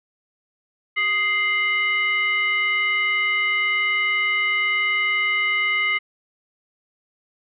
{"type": "tone with frequency modulation", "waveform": "sine", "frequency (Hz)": 2093, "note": "C7", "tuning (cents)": 0, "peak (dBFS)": -18, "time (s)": [0.96, 5.99], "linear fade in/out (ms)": 20, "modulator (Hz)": 851, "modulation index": 0.64, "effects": []}